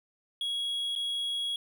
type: tone with dropouts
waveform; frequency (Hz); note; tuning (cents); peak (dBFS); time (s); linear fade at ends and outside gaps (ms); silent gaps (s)
triangle; 3322; G#7; 0; -28; 0.41-1.56; 2; 0.953-0.96
effects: none